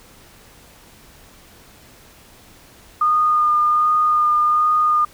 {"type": "tone with vibrato", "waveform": "sine", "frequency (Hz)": 1220, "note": "D#6", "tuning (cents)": -34, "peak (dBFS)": -13, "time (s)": [3.01, 5.05], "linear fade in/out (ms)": 5, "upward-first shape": "sine", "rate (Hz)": 1.3, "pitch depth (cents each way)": 15, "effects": ["pink hiss -47 dBFS RMS until 5.13 s"]}